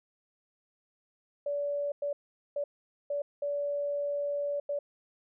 sine tone bursts at uneven times, 575 Hz, D5, 37 cents flat, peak -29 dBFS, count 6, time 1.46-1.92 / 2.02-2.13 / 2.56-2.64 / 3.1-3.22 / 3.42-4.6 / 4.69-4.79 s, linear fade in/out 5 ms, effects none

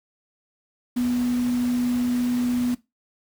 sine tone in noise, 245.3 Hz, B3, 12 cents flat, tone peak -20 dBFS, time 0.96-2.75 s, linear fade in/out 10 ms, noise pink, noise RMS -38 dBFS, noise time 0.96-2.75 s, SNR +15 dB, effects noise-tail reverb RT60 0.2 s tail -17 dB re dry + high-pass 60 Hz 12 dB/octave

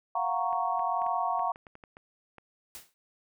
sine chord, Gb major seventh, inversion third, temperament equal, 698.5 / 740 / 932.3 / 1108.7 Hz, F5 / Gb5 / Bb5 / Db6, 0 / 0 / 0 / 0 cents, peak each -32 dBFS, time 0.15-1.52 s, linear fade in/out 5 ms
clicks, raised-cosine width 0.5 ms, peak -33 dBFS, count 11, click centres 0.528 / 0.794 / 1.019 / 1.065 / 1.394 / 1.559 / 1.668 / 1.754 / 1.838 / 1.969 / 2.383 s
white noise with exponential decay, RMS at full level -40 dBFS, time 2.75-2.94 s, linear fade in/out 0 ms, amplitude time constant 41 ms
effects none

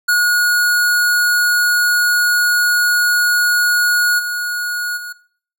square tone with level steps, 1448 Hz, F#6, 38 cents flat, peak -12 / -19 / -26 dBFS, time 0.08-5.13 s, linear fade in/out 10 ms, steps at 4.18 / 4.96 s, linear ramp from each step 20 ms, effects noise-tail reverb RT60 0.5 s tail -18 dB re dry

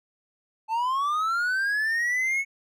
triangle linear sweep, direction up, 866 to 2217 Hz, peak -21 dBFS, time 0.68-2.45 s, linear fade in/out 50 ms, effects none

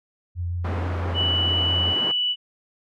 sine tone with vibrato, 87.31 Hz, F2, in tune, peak -24 dBFS, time 0.35-1.95 s, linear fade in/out 50 ms, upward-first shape triangle, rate 6 Hz, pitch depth 20 cents each way
pink band-pass noise, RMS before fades -32 dBFS, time 0.64-2.12 s, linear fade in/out 10 ms, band 180 to 1400 Hz, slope 12 dB/octave
sine tone, 2960 Hz, F#7, in tune, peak -20 dBFS, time 1.14-2.36 s, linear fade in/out 50 ms
effects none

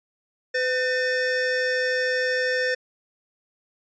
square tone pair together, 506 / 1803.2 Hz, B4 / A6, +42 / +42 cents, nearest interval octave + minor seventh, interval 2200 cents, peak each -25 dBFS, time 0.54-2.75 s, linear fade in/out 10 ms, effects resampled to 16000 Hz

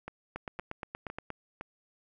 two click trains, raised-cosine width 0.5 ms, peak -24 / -22 dBFS, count 4 / 9, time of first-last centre 0.08-1.611 / 0.36-1.303 s, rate 1.96 / 8.48 Hz, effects none

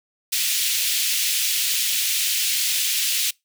pink high-pass noise, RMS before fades -22 dBFS, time 0.32-3.31 s, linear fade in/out 10 ms, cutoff 2600 Hz, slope 24 dB/octave, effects noise-tail reverb RT60 0.2 s tail -25 dB re dry

